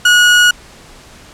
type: tone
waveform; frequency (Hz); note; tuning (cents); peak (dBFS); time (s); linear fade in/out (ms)
30% pulse; 1453; F#6; -32; -3; 0.05-0.51; 5
effects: pink hiss -39 dBFS RMS until 1.33 s + low-pass 9000 Hz 12 dB/octave